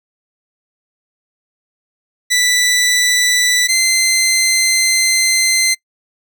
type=tone pair in turn; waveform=15% pulse; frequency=1977 / 2070 Hz; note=B6 / C7; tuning=+1 / -19 cents; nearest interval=minor second; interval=80 cents; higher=second; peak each=-5 dBFS; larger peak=neither; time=2.3-3.68 / 3.68-5.75 s; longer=second; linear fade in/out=20 ms; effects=noise-tail reverb RT60 0.1 s tail -23 dB re dry